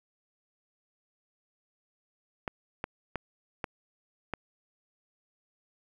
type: clicks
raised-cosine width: 0.5 ms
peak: -17 dBFS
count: 5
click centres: 2.478 / 2.841 / 3.157 / 3.642 / 4.337 s
effects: 9-bit